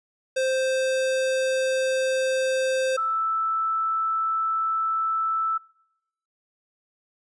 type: tone pair in turn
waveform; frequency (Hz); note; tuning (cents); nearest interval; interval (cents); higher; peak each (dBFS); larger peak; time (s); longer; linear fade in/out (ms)
square / sine; 523.3 / 1318.6; C5 / E6; 0 / 0; octave + major third; 1600; second; -22; neither; 0.36-2.97 / 2.97-5.58; neither; 10
effects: noise-tail reverb RT60 0.9 s tail -26 dB re dry + resampled to 22050 Hz